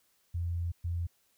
sine tone bursts at uneven times, 85.8 Hz, F2, 30 cents flat, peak -30 dBFS, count 2, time 0.34-0.72 / 0.84-1.07 s, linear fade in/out 10 ms, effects white hiss -71 dBFS RMS until 1.37 s

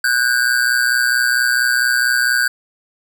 square ring-modulated tone, 1539 Hz, G6, 32 cents flat, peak -11 dBFS, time 0.04-2.48 s, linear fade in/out 5 ms, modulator 62.2 Hz, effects none

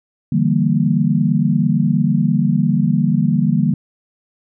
sine chord, E half-diminished seventh, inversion third, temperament equal with one note detuned, 146.83 / 167.02 / 196 / 233.1 Hz, D3 / E3 / G3 / Bb3, 0 / +23 / 0 / 0 cents, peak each -18 dBFS, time 0.32-3.74 s, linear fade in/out 5 ms, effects none

